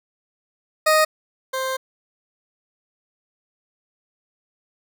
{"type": "tone pair in turn", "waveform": "20% pulse", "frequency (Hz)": [622.3, 524.3], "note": ["D#5", "C5"], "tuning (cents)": [0, 3], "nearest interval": "minor third", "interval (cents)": 297, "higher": "first", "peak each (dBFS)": [-9, -18], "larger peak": "first", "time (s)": [[0.86, 1.05], [1.53, 1.77]], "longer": "second", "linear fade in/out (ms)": 10, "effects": []}